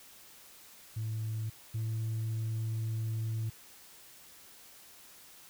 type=tone pair in turn; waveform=sine; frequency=110 / 111.28 Hz; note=A2 / A2; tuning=0 / +20 cents; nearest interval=unison; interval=20 cents; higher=second; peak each=-31 / -29 dBFS; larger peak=second; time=0.96-1.5 / 1.74-3.5 s; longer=second; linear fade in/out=10 ms; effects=tanh soft clip ceiling -30 dBFS + white hiss -55 dBFS RMS until 5.49 s